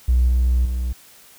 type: tone with level steps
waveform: triangle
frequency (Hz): 61.74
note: B1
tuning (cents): 0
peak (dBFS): -9 / -11 / -18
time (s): 0.08-0.93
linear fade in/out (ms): 10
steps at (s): 0.28 / 0.65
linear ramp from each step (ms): 5
effects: tanh soft clip ceiling -10 dBFS + white hiss -48 dBFS RMS until 1.38 s